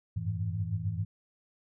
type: tone cluster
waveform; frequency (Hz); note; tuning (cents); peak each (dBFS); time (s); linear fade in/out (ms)
sine; 91.2 / 99.7 / 106.6 / 162.8; F#2 / G2 / G#2 / E3; -24 / +30 / +46 / -21; -37 / -36 / -33 / -37; 0.16-1.05; 10
effects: none